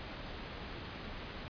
pink low-pass noise, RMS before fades -45 dBFS, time 0-1.48 s, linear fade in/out 0 ms, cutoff 4300 Hz, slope 24 dB/octave, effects resampled to 11025 Hz

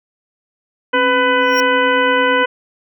sine tone with tremolo, 270 Hz, C#4, 45 cents flat, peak -20 dBFS, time 0.93-2.44 s, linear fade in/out 20 ms, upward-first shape triangle, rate 8.8 Hz, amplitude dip 35%
harmonic tone, 499.7 Hz, B4, 20 cents sharp, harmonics 1 / 2 / 3 / 4 / 5 / 6, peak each -16 / -17 / -17 / -22 / -26 / -24 dBFS, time 0.93-2.46 s, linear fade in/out 10 ms
square tone with exponential growth, 5588 Hz, F8, in tune, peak -17 dBFS, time 1.41-1.6 s, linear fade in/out 0 ms, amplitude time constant 40 ms
effects none

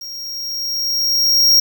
square tone with level ramp, 5588 Hz, F8, in tune, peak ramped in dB -29 to -8 dBFS, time 0.01-1.6 s, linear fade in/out 5 ms, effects 8-bit

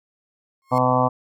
35% pulse tone with exponential growth, 1077 Hz, C6, 50 cents sharp, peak -28 dBFS, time 0.62-0.78 s, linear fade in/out 0 ms, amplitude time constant 33 ms
harmonic tone, 126.8 Hz, B2, 46 cents sharp, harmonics 1 / 2 / 4 / 5 / 6 / 7 / 8 / 9, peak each -24 / -24 / -24 / -24 / -24 / -24 / -24 / -24 dBFS, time 0.71-1.09 s, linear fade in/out 20 ms
effects none

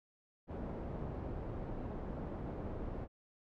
pink low-pass noise, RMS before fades -42 dBFS, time 0.47-3.08 s, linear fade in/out 50 ms, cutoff 680 Hz, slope 12 dB/octave, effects none

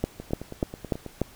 two click trains, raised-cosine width 2 ms, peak -10 / -22 dBFS, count 5 / 9, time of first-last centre 0.04-1.216 / 0.2-1.063 s, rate 3.4 / 9.27 Hz, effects pink hiss -51 dBFS RMS until 1.35 s

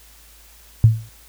sine tone with exponential decay, 111.5 Hz, A2, 23 cents sharp, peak -4 dBFS, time 0.84-1.09 s, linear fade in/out 0 ms, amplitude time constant 54 ms, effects added 54 Hz sine -49 dBFS peak until 1.28 s + white hiss -49 dBFS RMS until 1.28 s

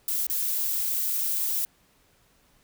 violet noise with dropouts, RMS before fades -27 dBFS, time 0.08-1.65 s, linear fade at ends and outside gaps 1 ms, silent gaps 0.267-0.298 s, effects pink hiss -63 dBFS RMS until 2.63 s

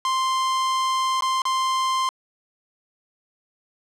45% pulse tone with dropouts, 1046.5 Hz, C6, in tune, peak -20 dBFS, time 0.05-2.09 s, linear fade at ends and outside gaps 1 ms, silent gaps 1.208-1.222 / 1.419-1.453 s, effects low-pass 8000 Hz 12 dB/octave + 10-bit

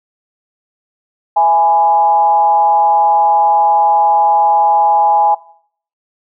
sine tone with frequency modulation, 830.6 Hz, G#5, in tune, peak -7 dBFS, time 1.36-5.35 s, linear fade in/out 10 ms, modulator 167 Hz, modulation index 0.53, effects noise-tail reverb RT60 0.6 s tail -21 dB re dry

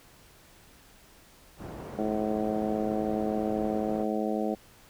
white low-pass noise, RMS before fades -41 dBFS, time 1.57-4.06 s, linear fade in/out 50 ms, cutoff 550 Hz, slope 12 dB/octave
harmonic tone, 107.5 Hz, A2, 40 cents flat, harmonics 2 / 3 / 4 / 5 / 6 / 7, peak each -31 / -33 / -34 / -35 / -36 / -36 dBFS, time 1.98-4.55 s, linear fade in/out 10 ms
effects pink hiss -56 dBFS RMS until 4.89 s

